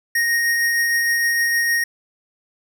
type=tone with tremolo; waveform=square; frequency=1864.7 Hz; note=A#6; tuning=in tune; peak=-16 dBFS; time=0.15-1.84 s; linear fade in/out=5 ms; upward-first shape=triangle; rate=6.5 Hz; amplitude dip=25%; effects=none